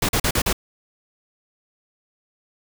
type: noise bursts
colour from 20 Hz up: pink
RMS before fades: -20 dBFS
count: 5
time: 0.02-0.529 s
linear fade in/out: 5 ms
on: 69 ms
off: 41 ms
effects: none